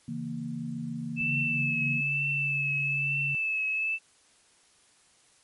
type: chord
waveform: sine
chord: A# diminished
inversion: first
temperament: equal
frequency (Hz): 138.59 / 164.81 / 233.1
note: C#3 / E3 / A#3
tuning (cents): 0 / 0 / 0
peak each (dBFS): -39 / -37 / -34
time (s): 0.08-2.01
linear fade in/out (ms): 5
type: tone with vibrato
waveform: sine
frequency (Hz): 2627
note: E7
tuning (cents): -7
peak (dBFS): -26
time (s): 1.16-3.99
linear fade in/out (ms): 50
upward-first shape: triangle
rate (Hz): 1.1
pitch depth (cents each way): 41
type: tone with pitch glide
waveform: sine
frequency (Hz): 142.4 to 140.68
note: C#3 to C#3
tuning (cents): +47 to +26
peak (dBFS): -33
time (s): 1.21-3.35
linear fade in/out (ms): 0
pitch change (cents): -21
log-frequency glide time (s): 1.9-2.91
effects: white hiss -62 dBFS RMS until 5.43 s + MP3 48 kbps